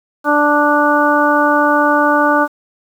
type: harmonic tone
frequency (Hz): 294.1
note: D4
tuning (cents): +3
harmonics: 1 / 2 / 3 / 4 / 5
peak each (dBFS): -16 / -16 / -16 / -16 / -16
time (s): 0.24-2.48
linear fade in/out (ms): 50
effects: 7-bit